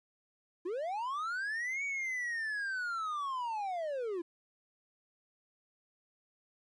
triangle linear two-way sweep, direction up then down, 326.9 to 2266 to 326.9 Hz, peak -32 dBFS, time 0.65-4.22 s, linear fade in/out 10 ms, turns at 1.84 s, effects resampled to 22050 Hz + 12-bit

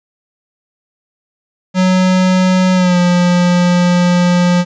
square tone with pitch glide, 185 to 177.05 Hz, F#3 to F3, 0 to +24 cents, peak -9 dBFS, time 1.74-4.65 s, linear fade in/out 50 ms, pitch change -76 cents, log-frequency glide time 2.74-2.98 s, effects resampled to 16000 Hz + 8-bit

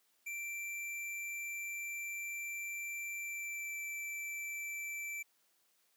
square tone with pitch glide, 2349 to 2331 Hz, D7 to D7, 0 to -14 cents, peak -40 dBFS, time 0.26-5.23 s, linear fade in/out 10 ms, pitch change -14 cents, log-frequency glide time 3.19-3.81 s, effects white hiss -74 dBFS RMS until 5.96 s + high-pass 200 Hz 12 dB/octave

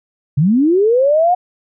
sine linear sweep, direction up, 129.5 to 735 Hz, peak -9 dBFS, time 0.37-1.35 s, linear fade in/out 10 ms, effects none

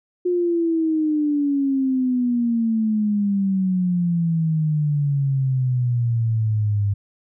sine exponential sweep, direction down, 360 to 99.9 Hz, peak -17 dBFS, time 0.25-6.94 s, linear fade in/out 10 ms, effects none

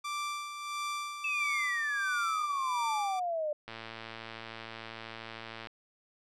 sawtooth tone with tremolo, 1174.7 Hz, D6, in tune, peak -29 dBFS, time 0.04-3.2 s, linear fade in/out 10 ms, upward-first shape sine, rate 1.5 Hz, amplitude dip 55%
sine exponential sweep, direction down, 2649 to 587.3 Hz, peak -30 dBFS, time 1.24-3.53 s, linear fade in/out 5 ms
click train, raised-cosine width 0.3 ms, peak -26 dBFS, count 226, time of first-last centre 3.68-5.671 s, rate 113 Hz
effects low-pass 9000 Hz 12 dB/octave

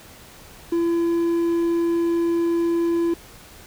triangle tone, 338.1 Hz, E4, 44 cents sharp, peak -16 dBFS, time 0.72-3.14 s, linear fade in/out 5 ms, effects pink hiss -45 dBFS RMS until 3.66 s

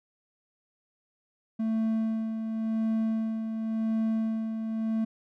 triangle tone with tremolo, 222.2 Hz, A3, 17 cents sharp, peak -22 dBFS, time 1.59-5.05 s, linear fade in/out 10 ms, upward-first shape sine, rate 0.92 Hz, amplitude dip 50%, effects none

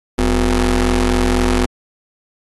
25% pulse ring-modulated tone, 110 Hz, A2, in tune, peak -6 dBFS, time 0.18-1.66 s, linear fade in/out 10 ms, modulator 143 Hz, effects AAC 32 kbps

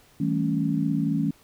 sine chord, A dominant seventh, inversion second, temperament equal with one note detuned, 161.24 / 196 / 220 / 277.2 Hz, E3 / G3 / A3 / C#4, -38 / 0 / 0 / 0 cents, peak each -26 / -30 / -28 / -26 dBFS, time 0.2-1.31 s, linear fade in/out 5 ms, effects pink hiss -57 dBFS RMS until 1.43 s

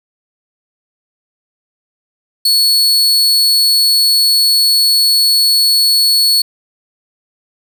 40% pulse tone, 4400 Hz, C#8, 14 cents flat, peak -7 dBFS, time 2.45-6.42 s, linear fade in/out 5 ms, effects none

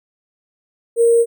sine tone with sample-and-hold, 466.2 Hz, A#4, in tune, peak -9 dBFS, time 0.96-1.26 s, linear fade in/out 50 ms, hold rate 8820 Hz, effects none

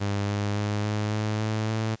sawtooth tone with pitch steps, 101.1 / 102.57 / 104.06 / 105.58 / 107.11 / 108.67 / 110.25 Hz, G#2 / G#2 / G#2 / G#2 / A2 / A2 / A2, -46 / -21 / +4 / +29 / -46 / -21 / +4 cents, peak -21 dBFS, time 0-1.96 s, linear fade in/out 20 ms, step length 280 ms, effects white hiss -57 dBFS RMS until 2 s + resampled to 16000 Hz

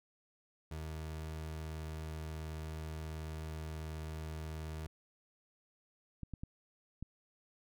30% pulse tone, 78.6 Hz, D#2, 18 cents sharp, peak -38 dBFS, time 0.71-4.87 s, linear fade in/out 5 ms
clicks, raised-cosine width 5 ms, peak -30 dBFS, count 4, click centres 6.233 / 6.337 / 6.435 / 7.026 s
effects none

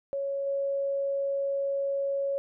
sine tone with level steps, 554.4 Hz, C#5, in tune, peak -28 / -26 dBFS, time 0.13-2.38 s, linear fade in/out 0 ms, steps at 0.46 s, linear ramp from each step 10 ms, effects none

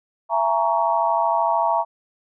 sine chord, A# half-diminished seventh, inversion second, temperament just, 671.3 / 839.1 / 932.3 / 1118.8 Hz, E5 / G#5 / A#5 / C#6, +31 / +18 / 0 / +16 cents, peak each -22 / -25 / -20 / -26 dBFS, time 0.29-1.85 s, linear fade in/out 50 ms, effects none

